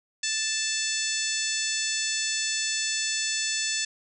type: harmonic tone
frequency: 880 Hz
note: A5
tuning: in tune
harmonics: 2 / 3 / 4 / 5 / 6 / 7 / 8 / 9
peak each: -34 / -34 / -34 / -34 / -34 / -34 / -34 / -34 dBFS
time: 0.23-3.85 s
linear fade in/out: 5 ms
effects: none